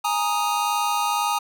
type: chord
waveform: square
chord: Ab suspended second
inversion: none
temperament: equal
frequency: 830.6 / 932.3 / 1244.5 Hz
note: Ab5 / Bb5 / Eb6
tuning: 0 / 0 / 0 cents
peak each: -26 dBFS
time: 0.04-1.39 s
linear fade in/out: 10 ms
effects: none